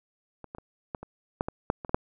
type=clicks; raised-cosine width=1 ms; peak=-27 / -24 / -28 / -18 / -26 / -12 / -17 / -9 / -23 / -22 / -6 dBFS; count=11; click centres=0.443 / 0.549 / 0.584 / 0.948 / 1.03 / 1.409 / 1.485 / 1.701 / 1.848 / 1.894 / 1.945 s; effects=none